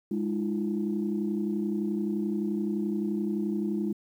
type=tone cluster; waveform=sine; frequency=205.7 / 312.2 / 343.8 Hz; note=G#3 / D#4 / F4; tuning=-16 / +6 / -27 cents; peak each=-28 / -33 / -32 dBFS; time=0.11-3.93 s; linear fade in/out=5 ms; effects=tanh soft clip ceiling -18 dBFS + 10-bit